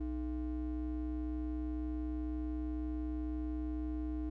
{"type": "ring-modulated tone", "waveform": "triangle", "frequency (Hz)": 185, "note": "F#3", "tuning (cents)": 0, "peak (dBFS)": -30, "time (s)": [0, 4.3], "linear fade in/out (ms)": 10, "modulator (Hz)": 124, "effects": []}